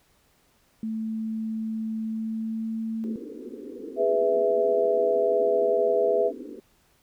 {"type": "tone with pitch glide", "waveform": "sine", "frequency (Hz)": [220.9, 223.5], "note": ["A3", "A3"], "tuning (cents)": [7, 27], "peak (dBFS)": -27, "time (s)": [0.83, 3.16], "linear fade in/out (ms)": 2, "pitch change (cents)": 20, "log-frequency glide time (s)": [2.04, 2.78]}
{"type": "band-pass noise", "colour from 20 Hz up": "pink", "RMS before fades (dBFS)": -39, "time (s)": [3.04, 6.6], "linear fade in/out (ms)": 0, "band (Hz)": [230, 490], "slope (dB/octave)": 96}
{"type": "chord", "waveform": "sine", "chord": "E major", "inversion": "first", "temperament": "just", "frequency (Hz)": [412, 494.4, 659.3], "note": ["G#4", "B4", "E5"], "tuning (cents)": [-14, 2, 0], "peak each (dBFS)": -24, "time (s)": [3.96, 6.32], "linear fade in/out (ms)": 50}
{"effects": ["pink hiss -64 dBFS RMS until 7.02 s"]}